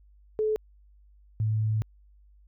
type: tone pair in turn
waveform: sine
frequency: 431.4 / 108.73 Hz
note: A4 / A2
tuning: -34 / -20 cents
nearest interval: 2 octaves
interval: 2386 cents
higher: first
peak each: -23 / -23 dBFS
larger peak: neither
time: 0.39-0.56 / 1.4-1.82 s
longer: second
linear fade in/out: 0 ms
effects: added 50 Hz sine -54 dBFS peak until 2.47 s